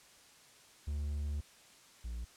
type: tone pair in turn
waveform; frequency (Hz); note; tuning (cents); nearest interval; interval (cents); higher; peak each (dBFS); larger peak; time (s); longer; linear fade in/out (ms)
triangle; 73.1 / 58.43; D2 / A#1; -7 / +5; major third; 388; first; -32 / -36; first; 0.87-1.41 / 2.04-2.25; first; 10
effects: white hiss -60 dBFS RMS until 2.36 s + low-pass 9000 Hz 12 dB/octave